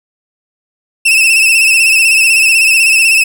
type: tone with vibrato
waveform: 40% pulse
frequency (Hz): 2637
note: E7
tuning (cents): 0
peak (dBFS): -5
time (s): 1.05-3.24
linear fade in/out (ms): 10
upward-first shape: sine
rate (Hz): 16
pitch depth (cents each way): 60
effects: none